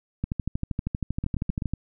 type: two click trains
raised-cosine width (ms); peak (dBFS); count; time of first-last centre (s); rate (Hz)
5; -16 / -14; 4 / 20; 1.24-1.622 / 0.24-1.736; 7.86 / 12.7
effects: none